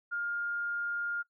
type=tone; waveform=sine; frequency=1411 Hz; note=F6; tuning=17 cents sharp; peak=-31 dBFS; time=0.11-1.23 s; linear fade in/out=20 ms; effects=noise-tail reverb RT60 0.1 s tail -22 dB re dry